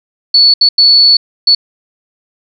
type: tone bursts at uneven times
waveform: sine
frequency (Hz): 4435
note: C#8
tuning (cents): 0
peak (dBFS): -3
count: 4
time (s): 0.34-0.54 / 0.61-0.69 / 0.78-1.17 / 1.47-1.55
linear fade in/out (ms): 5
effects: none